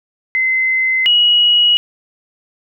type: tone pair in turn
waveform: sine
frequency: 2056 / 2908 Hz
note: C7 / F#7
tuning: -31 / -31 cents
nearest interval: tritone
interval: 600 cents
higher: second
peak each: -12 / -8 dBFS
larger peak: second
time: 0.35-1.06 / 1.06-1.77 s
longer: neither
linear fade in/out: 0 ms
effects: none